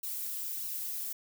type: noise with flanger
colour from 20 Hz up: violet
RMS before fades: -37 dBFS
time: 0.03-1.13 s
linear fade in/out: 5 ms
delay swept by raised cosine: 0.71 to 4.91 ms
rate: 1.6 Hz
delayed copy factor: +0.8
effects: none